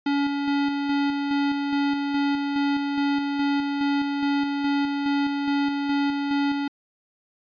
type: tone with tremolo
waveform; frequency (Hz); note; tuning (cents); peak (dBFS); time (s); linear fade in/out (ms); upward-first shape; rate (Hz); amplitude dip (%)
square; 283.2; C#4; +37; -21; 0.06-6.68; 5; square; 2.4; 35
effects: resampled to 11025 Hz